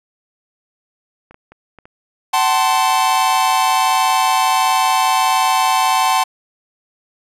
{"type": "clicks", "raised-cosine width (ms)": 0.5, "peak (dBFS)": -26, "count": 10, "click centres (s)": [1.31, 1.344, 1.52, 1.787, 1.855, 2.735, 2.778, 2.99, 3.04, 3.363]}
{"type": "chord", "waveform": "45% pulse", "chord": "F# diminished", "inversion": "none", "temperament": "equal with one note detuned", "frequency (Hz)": [758.6, 880, 1046.5], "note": ["F#5", "A5", "C6"], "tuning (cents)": [43, 0, 0], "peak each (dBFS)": -17, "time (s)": [2.33, 6.24], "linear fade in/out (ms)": 10}
{"effects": ["resampled to 32000 Hz"]}